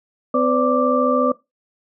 sine tone cluster, 254.7 / 505 / 579 / 1175 Hz, C4 / B4 / D5 / D6, -46 / +39 / -25 / +1 cents, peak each -20 dBFS, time 0.34-1.32 s, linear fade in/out 5 ms, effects noise-tail reverb RT60 0.2 s tail -19 dB re dry

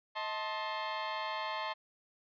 sawtooth chord, A diminished, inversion second, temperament just, 633.6 / 880 / 1056 Hz, Eb5 / A5 / C6, +31 / 0 / +16 cents, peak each -38 / -35 / -35 dBFS, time 0.15-1.74 s, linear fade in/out 20 ms, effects resampled to 11025 Hz

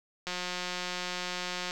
click train, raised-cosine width 0.2 ms, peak -17 dBFS, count 260, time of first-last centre 0.27-1.709 s, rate 180 Hz, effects none

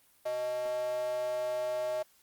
square tone with high-pass filter, 124.6 Hz, B2, 16 cents sharp, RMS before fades -33 dBFS, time 0.25-2.03 s, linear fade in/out 10 ms, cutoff 630 Hz, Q 7.9, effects white hiss -65 dBFS RMS until 2.22 s + Opus 32 kbps

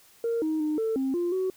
sine tone with pitch steps, 463.6 / 313.7 / 305.4 / 445.3 / 266.4 / 348.7 / 374.5 Hz, A#4 / D#4 / D#4 / A4 / C4 / F4 / F#4, -10 / +14 / -32 / +21 / +31 / -3 / +21 cents, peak -23 dBFS, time 0.24-1.5 s, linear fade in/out 2 ms, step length 180 ms, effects tanh soft clip ceiling -21 dBFS + white hiss -57 dBFS RMS until 1.56 s

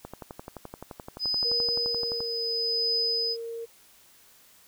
click train, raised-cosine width 1 ms, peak -24 dBFS, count 26, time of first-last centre 0.05-2.205 s, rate 11.6 Hz
sine tone with tremolo, 5010 Hz, D#8, 11 cents sharp, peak -23 dBFS, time 1.19-3.37 s, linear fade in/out 50 ms, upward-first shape triangle, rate 0.71 Hz, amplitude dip 60%
sine tone with pitch glide, 471.4 to 461.2 Hz, A#4 to A#4, +19 to -19 cents, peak -33 dBFS, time 1.44-3.66 s, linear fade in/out 20 ms, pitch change -38 cents, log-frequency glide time 1.84-2.46 s
effects white hiss -57 dBFS RMS until 4.67 s

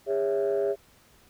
sine chord, C# minor, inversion second, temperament equal with one note detuned, 406.1 / 554.4 / 659.3 Hz, G#4 / C#5 / E5, -39 / 0 / 0 cents, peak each -24 / -28 / -30 dBFS, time 0.06-0.76 s, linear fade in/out 50 ms, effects tanh soft clip ceiling -18 dBFS + pink hiss -59 dBFS RMS until 1.29 s

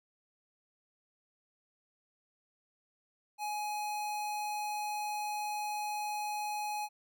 square tone, 839 Hz, G#5, 17 cents sharp, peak -35 dBFS, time 3.38-6.89 s, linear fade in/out 50 ms, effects none

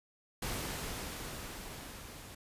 pink noise with level ramp, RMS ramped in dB -37 to -50 dBFS, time 0.42-2.35 s, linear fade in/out 5 ms, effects resampled to 32000 Hz

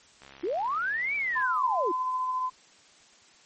click train, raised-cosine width 0.3 ms, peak -32 dBFS, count 83, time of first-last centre 0.22-1.424 s, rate 68.1 Hz
sine linear two-way sweep, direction up then down, 306.9 to 2349 to 306.9 Hz, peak -26 dBFS, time 0.43-1.92 s, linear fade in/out 10 ms, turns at 1.15 s
sine tone with tremolo, 1020 Hz, C6, 44 cents flat, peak -25 dBFS, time 1.35-2.5 s, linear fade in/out 20 ms, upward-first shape sine, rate 14 Hz, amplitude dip 25%
effects white hiss -57 dBFS RMS until 3.45 s + MP3 32 kbps

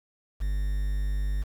triangle tone with quantisation, 50 Hz, G1, 35 cents sharp, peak -23 dBFS, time 0.4-1.44 s, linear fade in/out 20 ms, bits 8, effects none

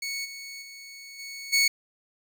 20% pulse tone with level steps, 2217 Hz, C#7, in tune, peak -25 / -33 / -37 / -32 / -14 dBFS, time 0.02-1.68 s, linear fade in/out 5 ms, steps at 0.24 / 0.61 / 1.18 / 1.52 s, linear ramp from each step 20 ms, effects none

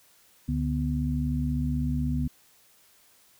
sine tone cluster, 70.4 / 146.6 / 246.4 Hz, C#2 / D3 / B3, +27 / -3 / -4 cents, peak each -29 dBFS, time 0.48-2.28 s, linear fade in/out 10 ms, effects white hiss -60 dBFS RMS until 3.39 s

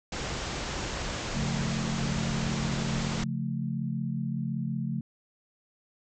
pink low-pass noise, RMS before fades -34 dBFS, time 0.12-3.24 s, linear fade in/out 5 ms, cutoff 7600 Hz, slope 96 dB/octave
sine chord, Db augmented, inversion none, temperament equal, 138.59 / 174.61 / 220 Hz, Db3 / F3 / A3, 0 / 0 / 0 cents, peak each -32 / -34 / -33 dBFS, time 1.35-5.01 s, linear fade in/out 5 ms
effects none

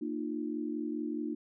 sine chord, Bb suspended fourth, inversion none, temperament equal with one note detuned, 233.1 / 304.4 / 349.2 Hz, Bb3 / Eb4 / F4, 0 / -38 / 0 cents, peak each -38 / -35 / -40 dBFS, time 0.01-1.35 s, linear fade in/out 10 ms, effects none

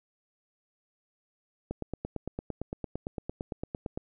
click train, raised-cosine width 2 ms, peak -20 dBFS, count 21, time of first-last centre 1.71-3.975 s, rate 8.83 Hz, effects none

